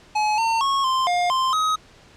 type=tone with pitch steps; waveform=square; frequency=850 / 907 / 1097 / 1044 / 709 / 1044 / 1265 Hz; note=G#5 / A#5 / C#6 / C6 / F5 / C6 / D#6; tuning=+40 / -48 / -18 / -4 / +26 / -4 / +28 cents; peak=-19 dBFS; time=0.15-1.76 s; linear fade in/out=10 ms; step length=230 ms; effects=pink hiss -50 dBFS RMS until 2.16 s + low-pass 6000 Hz 12 dB/octave